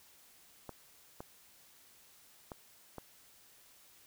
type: clicks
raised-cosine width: 1 ms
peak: -29 dBFS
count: 4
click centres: 0.693 / 1.205 / 2.518 / 2.983 s
effects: white hiss -62 dBFS RMS until 4.06 s